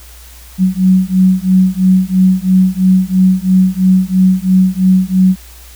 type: beating tone pair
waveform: sine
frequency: 185.1 / 188.1 Hz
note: F#3 / F#3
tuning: +1 / +29 cents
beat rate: 3 Hz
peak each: -10 dBFS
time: 0.58-5.36 s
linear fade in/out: 50 ms
effects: added 60 Hz sine -35 dBFS peak until 5.75 s + white hiss -39 dBFS RMS until 5.75 s